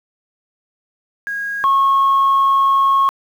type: tone pair in turn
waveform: sine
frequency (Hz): 1640 / 1092.3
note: G#6 / C#6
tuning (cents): -22 / -26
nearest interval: perfect fifth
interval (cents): 704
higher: first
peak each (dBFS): -20 / -9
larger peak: second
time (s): 1.27-1.64 / 1.64-3.09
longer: second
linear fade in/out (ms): 0
effects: tanh soft clip ceiling -8 dBFS + 7-bit